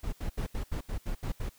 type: noise bursts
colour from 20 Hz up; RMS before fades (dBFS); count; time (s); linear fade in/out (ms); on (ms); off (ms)
brown; -32; 9; 0.03-1.494; 10; 96; 75
effects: white hiss -61 dBFS RMS until 1.58 s